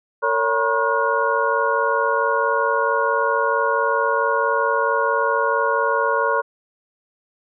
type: tone cluster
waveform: sine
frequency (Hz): 456.5 / 561 / 958 / 1081 / 1438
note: A#4 / C#5 / A#5 / C#6 / F#6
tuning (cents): -36 / +21 / +47 / -44 / -50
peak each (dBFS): -23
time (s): 0.22-6.42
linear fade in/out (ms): 20
effects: none